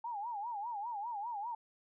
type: tone with vibrato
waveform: sine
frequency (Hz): 880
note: A5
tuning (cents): 0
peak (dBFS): -37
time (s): 0.04-1.55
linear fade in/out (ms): 5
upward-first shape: sine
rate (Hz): 5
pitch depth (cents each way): 170
effects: none

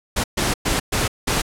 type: noise bursts at uneven times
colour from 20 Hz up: pink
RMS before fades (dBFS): -20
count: 5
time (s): 0.16-0.24 / 0.37-0.54 / 0.65-0.8 / 0.92-1.08 / 1.27-1.42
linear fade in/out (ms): 10
effects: low-pass 11000 Hz 12 dB/octave

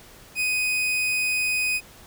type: tone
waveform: 40% pulse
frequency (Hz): 2500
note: D#7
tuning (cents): +8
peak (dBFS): -21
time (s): 0.35-1.81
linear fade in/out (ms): 50
effects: pink hiss -48 dBFS RMS until 2.06 s

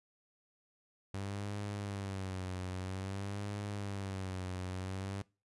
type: tone with vibrato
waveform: sawtooth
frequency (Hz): 97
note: G2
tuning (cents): -18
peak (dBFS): -34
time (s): 1.14-5.22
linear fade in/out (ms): 0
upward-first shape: sine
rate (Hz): 0.51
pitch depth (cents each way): 93
effects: noise-tail reverb RT60 0.3 s tail -23 dB re dry + resampled to 24000 Hz

